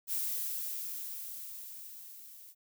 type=noise with level ramp; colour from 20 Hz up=violet; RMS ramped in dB=-33 to -53 dBFS; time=0.07-2.55 s; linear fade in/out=50 ms; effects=none